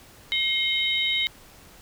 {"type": "tone cluster", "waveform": "sine", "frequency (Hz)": [2132, 3072, 3773], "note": ["C7", "G7", "A#7"], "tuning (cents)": [32, -36, 20], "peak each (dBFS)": -26, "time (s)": [0.32, 1.27], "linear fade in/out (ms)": 0, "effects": ["pink hiss -50 dBFS RMS until 1.81 s"]}